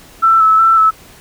sine tone with vibrato, 1318.5 Hz, E6, in tune, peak -6 dBFS, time 0.22-0.91 s, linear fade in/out 20 ms, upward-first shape square, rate 2.7 Hz, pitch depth 20 cents each way, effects pink hiss -41 dBFS RMS until 1.2 s

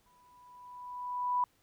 sine tone with exponential growth, 987.8 Hz, B5, in tune, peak -25 dBFS, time 0.06-1.44 s, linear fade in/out 2 ms, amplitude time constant 300 ms, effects pink hiss -70 dBFS RMS until 1.62 s

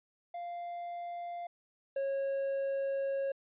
triangle tone pair in turn, 696 / 547.3 Hz, F5 / C#5, -6 / -22 cents, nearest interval major third, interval 416 cents, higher first, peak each -36 / -29 dBFS, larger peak second, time 0.34-1.47 / 1.96-3.32 s, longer second, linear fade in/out 5 ms, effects resampled to 8000 Hz

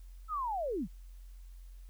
sine linear sweep, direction down, 1318.5 to 139 Hz, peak -32 dBFS, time 0.28-0.88 s, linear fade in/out 50 ms, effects added 44 Hz sine -47 dBFS peak until 1.89 s + white hiss -69 dBFS RMS until 1.89 s

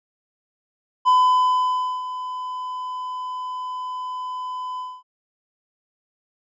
triangle tone with ADSR envelope, 1008 Hz, B5, 35 cents sharp, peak -10 dBFS, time 1.05-5.03 s, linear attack 30 ms, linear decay 940 ms, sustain -15 dB, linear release 240 ms, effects resampled to 16000 Hz

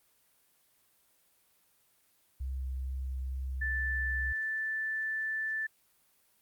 sine tone with vibrato, 65.41 Hz, C2, in tune, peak -33 dBFS, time 2.4-4.33 s, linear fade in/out 10 ms, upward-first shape sine, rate 2.2 Hz, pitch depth 10 cents each way
sine tone, 1760 Hz, A6, in tune, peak -31 dBFS, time 3.61-5.67 s, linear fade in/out 10 ms
effects white hiss -69 dBFS RMS until 6.41 s + Opus 32 kbps

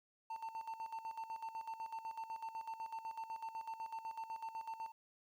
triangle tone with tremolo, 898 Hz, A5, 35 cents sharp, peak -39 dBFS, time 0.3-4.92 s, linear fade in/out 5 ms, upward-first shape square, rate 8 Hz, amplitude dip 70%, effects 12-bit

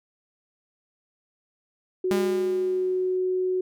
sine tone, 369.4 Hz, F#4, 3 cents flat, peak -22 dBFS, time 2.04-3.61 s, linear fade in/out 5 ms
sawtooth tone with exponential decay, 201.8 Hz, G#3, 49 cents flat, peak -19 dBFS, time 2.11-3.17 s, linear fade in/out 0 ms, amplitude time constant 230 ms
effects none

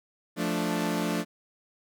sawtooth chord, D minor, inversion first, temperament equal, 174.61 / 220 / 293.7 Hz, F3 / A3 / D4, 0 / 0 / 0 cents, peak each -27 dBFS, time 0.36-1.25 s, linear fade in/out 50 ms, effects none

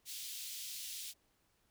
pink high-pass noise, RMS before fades -45 dBFS, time 0.05-1.14 s, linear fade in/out 50 ms, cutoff 3100 Hz, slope 24 dB/octave, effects pink hiss -75 dBFS RMS until 1.7 s

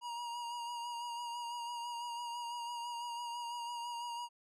square tone with vibrato, 950 Hz, A#5, 33 cents sharp, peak -40 dBFS, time 0.01-4.29 s, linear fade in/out 50 ms, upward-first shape sine, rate 6 Hz, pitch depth 26 cents each way, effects low-pass 9000 Hz 12 dB/octave

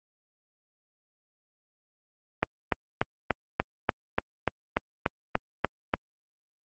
click train, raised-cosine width 0.5 ms, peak -6 dBFS, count 13, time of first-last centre 2.43-5.939 s, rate 3.42 Hz, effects high-pass 60 Hz 12 dB/octave + Opus 24 kbps

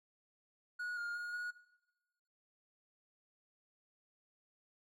triangle tone with pitch steps, 1456 / 1415 / 1435 / 1451 Hz, F#6 / F6 / F6 / F#6, -28 / +22 / +47 / -34 cents, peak -37 dBFS, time 0.79-1.51 s, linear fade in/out 10 ms, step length 180 ms, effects noise-tail reverb RT60 1.0 s tail -17 dB re dry

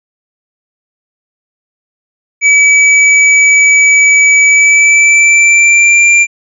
square tone with pitch glide, 2289 to 2372 Hz, D7 to D7, -45 to +17 cents, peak -4 dBFS, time 2.41-6.27 s, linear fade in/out 50 ms, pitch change +62 cents, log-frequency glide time 4.46-6.08 s, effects resampled to 22050 Hz

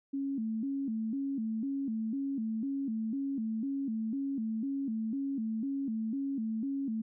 sine tone with vibrato, 246.9 Hz, B3, in tune, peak -31 dBFS, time 0.13-7.02 s, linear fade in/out 10 ms, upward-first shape square, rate 2 Hz, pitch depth 190 cents each way, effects none

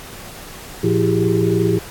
sine tone cluster, 113.1 / 172.6 / 332.1 / 385.4 / 408.4 Hz, A2 / F3 / E4 / G4 / G#4, +48 / -20 / +13 / -29 / -29 cents, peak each -20 dBFS, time 0.83-1.79 s, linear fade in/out 10 ms, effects pink hiss -36 dBFS RMS until 1.9 s + AAC 64 kbps

